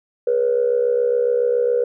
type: tone with amplitude modulation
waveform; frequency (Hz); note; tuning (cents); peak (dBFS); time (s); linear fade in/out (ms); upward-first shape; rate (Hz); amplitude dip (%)
sine; 483.6; B4; -36; -11; 0.27-1.84; 5; sine; 67.2; 75
effects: tanh soft clip ceiling -8 dBFS